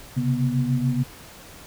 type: tone cluster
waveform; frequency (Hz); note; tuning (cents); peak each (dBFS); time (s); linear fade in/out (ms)
sine; 130.5 / 137.5 / 243.2; C3 / C#3 / B3; -4 / -14 / -26; -24; 0.16-1.04; 20
effects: pink hiss -44 dBFS RMS until 1.66 s